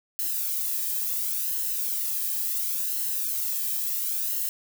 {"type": "noise with flanger", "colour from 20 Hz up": "violet", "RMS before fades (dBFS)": -28, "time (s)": [0.19, 4.49], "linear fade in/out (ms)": 0, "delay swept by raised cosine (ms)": [0.84, 1.43], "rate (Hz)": 0.71, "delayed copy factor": -0.6, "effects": []}